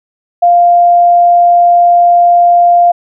sine tone, 698 Hz, F5, 1 cent flat, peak -3 dBFS, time 0.42-2.92 s, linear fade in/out 10 ms, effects none

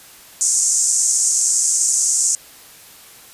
pink band-pass noise, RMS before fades -17 dBFS, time 0.41-2.35 s, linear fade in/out 0 ms, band 6400 to 8400 Hz, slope 48 dB/octave, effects white hiss -43 dBFS RMS until 3.33 s + resampled to 32000 Hz

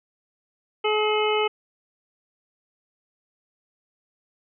harmonic tone, 426.5 Hz, G#4, 46 cents sharp, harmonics 1 / 2 / 3 / 5 / 6 / 7, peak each -22 / -27 / -29 / -31 / -32 / -29 dBFS, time 0.84-1.48 s, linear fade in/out 10 ms, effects none

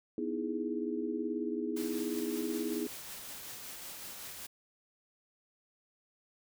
sine chord, E major seventh, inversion second, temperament equal, 246.9 / 311.1 / 329.6 / 415.3 Hz, B3 / D#4 / E4 / G#4, 0 / 0 / 0 / 0 cents, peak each -38 dBFS, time 0.18-2.87 s, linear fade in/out 2 ms
white noise with tremolo, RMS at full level -44 dBFS, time 1.76-4.47 s, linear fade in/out 10 ms, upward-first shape triangle, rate 5.3 Hz, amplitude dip 30%
effects none

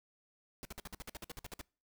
pink noise bursts, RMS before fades -45 dBFS, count 14, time 0.63-1.613 s, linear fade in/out 0 ms, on 21 ms, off 53 ms, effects noise-tail reverb RT60 0.4 s tail -26 dB re dry

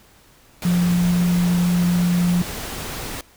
sine tone in noise, 175.9 Hz, F3, 13 cents sharp, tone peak -15 dBFS, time 0.65-2.42 s, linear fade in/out 2 ms, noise pink, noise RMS -30 dBFS, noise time 0.62-3.21 s, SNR +12 dB, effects pink hiss -52 dBFS RMS until 3.36 s

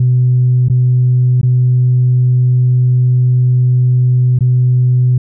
sine tone with dropouts, 125.4 Hz, B2, 27 cents sharp, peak -6 dBFS, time 0-5.18 s, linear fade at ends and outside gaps 5 ms, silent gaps 0.685-0.698 / 1.414-1.43 / 4.389-4.407 s, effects tanh soft clip ceiling -3 dBFS

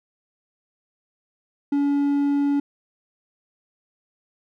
triangle tone, 284.2 Hz, C#4, 43 cents sharp, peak -16 dBFS, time 1.72-2.6 s, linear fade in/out 5 ms, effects none

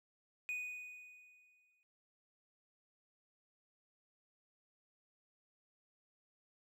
triangle tone with exponential decay, 2481 Hz, D#7, 6 cents flat, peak -35 dBFS, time 0.49-1.83 s, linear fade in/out 0 ms, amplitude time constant 290 ms, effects none

